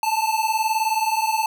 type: beating tone pair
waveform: square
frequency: 870 / 889 Hz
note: A5 / A5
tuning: -20 / +18 cents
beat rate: 19 Hz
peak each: -23 dBFS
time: 0.03-1.46 s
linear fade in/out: 2 ms
effects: none